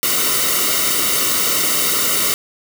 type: noise with comb filter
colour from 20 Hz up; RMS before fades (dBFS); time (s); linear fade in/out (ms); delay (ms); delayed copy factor
white; -17; 0.03-2.34; 0; 1.2; -0.75
effects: none